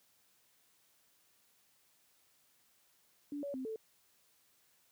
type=tone with pitch steps; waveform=sine; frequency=288.9 / 566 / 260.4 / 441.3 Hz; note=D4 / C#5 / C4 / A4; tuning=-28 / +36 / -8 / +5 cents; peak=-38 dBFS; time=3.32-3.76 s; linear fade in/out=2 ms; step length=110 ms; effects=white hiss -71 dBFS RMS until 4.91 s + high-pass 60 Hz 12 dB/octave